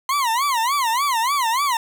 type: tone with vibrato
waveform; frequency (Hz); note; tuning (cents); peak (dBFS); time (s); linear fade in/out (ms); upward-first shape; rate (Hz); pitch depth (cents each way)
40% pulse; 1019; C6; -46; -17; 0.09-1.77; 2; sine; 3.4; 230
effects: none